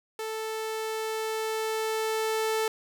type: tone with level ramp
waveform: sawtooth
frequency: 440 Hz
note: A4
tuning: in tune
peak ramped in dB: -28 to -21 dBFS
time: 0.19-2.68 s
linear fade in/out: 2 ms
effects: none